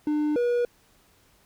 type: tone pair in turn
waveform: triangle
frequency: 300 / 482.4 Hz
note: D4 / B4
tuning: +37 / -41 cents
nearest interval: minor sixth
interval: 822 cents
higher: second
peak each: -20 / -19 dBFS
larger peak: second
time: 0.07-0.36 / 0.36-0.65 s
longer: neither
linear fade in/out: 2 ms
effects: pink hiss -61 dBFS RMS until 1.45 s